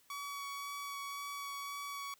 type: tone with vibrato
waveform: sawtooth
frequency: 1131 Hz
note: C#6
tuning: 34 cents sharp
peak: -37 dBFS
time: 0.1-2.14 s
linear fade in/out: 2 ms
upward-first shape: sine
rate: 1.9 Hz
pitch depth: 10 cents each way
effects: white hiss -68 dBFS RMS until 2.19 s